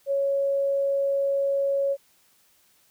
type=tone; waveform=sine; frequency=554.4 Hz; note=C#5; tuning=in tune; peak=-21 dBFS; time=0.06-1.97 s; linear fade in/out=50 ms; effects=white hiss -62 dBFS RMS until 2.9 s